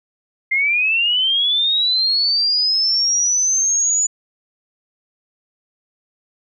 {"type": "linear sweep", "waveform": "sine", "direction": "up", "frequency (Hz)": [2085, 6960], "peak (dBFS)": -14, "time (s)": [0.51, 4.07], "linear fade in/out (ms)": 10, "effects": []}